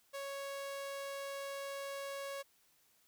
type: tone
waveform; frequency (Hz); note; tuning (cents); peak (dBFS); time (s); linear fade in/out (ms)
sawtooth; 554.4; C#5; 0; -37; 0.13-2.43; 20
effects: white hiss -71 dBFS RMS until 3.07 s